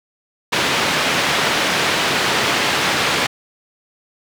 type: band-pass noise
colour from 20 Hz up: white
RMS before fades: -18 dBFS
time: 0.52-3.27 s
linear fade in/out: 10 ms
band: 120 to 3100 Hz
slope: 12 dB/octave
effects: none